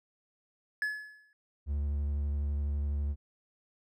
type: tone with exponential decay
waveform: triangle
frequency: 1707 Hz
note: G#6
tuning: 47 cents sharp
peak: -25 dBFS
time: 0.82-1.33 s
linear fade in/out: 1 ms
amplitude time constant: 110 ms
type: tone with vibrato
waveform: triangle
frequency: 72.1 Hz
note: D2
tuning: 31 cents flat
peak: -27 dBFS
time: 1.66-3.16 s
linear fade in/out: 50 ms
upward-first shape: triangle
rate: 12 Hz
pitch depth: 24 cents each way
effects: none